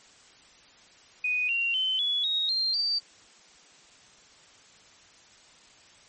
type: tone with pitch steps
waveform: sine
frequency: 2486 / 2758 / 3061 / 3396 / 3768 / 4181 / 4639 Hz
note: D#7 / F7 / G7 / G#7 / A#7 / C8 / D8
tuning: -2 / -22 / -42 / +38 / +18 / -2 / -22 cents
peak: -24 dBFS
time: 1.24-2.99 s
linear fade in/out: 5 ms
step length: 250 ms
effects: white hiss -55 dBFS RMS until 6.08 s + MP3 32 kbps